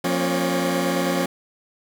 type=tone cluster; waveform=20% pulse; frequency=177.2 / 232.7 / 270.5 / 570 Hz; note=F3 / A#3 / C#4 / C#5; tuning=+25 / -3 / -42 / +48 cents; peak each=-19 / -25 / -19 / -25 dBFS; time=0.04-1.26 s; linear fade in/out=5 ms; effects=none